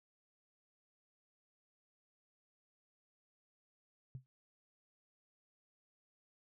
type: tone with exponential decay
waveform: sine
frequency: 129.4 Hz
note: C3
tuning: 19 cents flat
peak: -39 dBFS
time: 4.15-4.26 s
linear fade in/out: 0 ms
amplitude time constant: 22 ms
effects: tanh soft clip ceiling -36 dBFS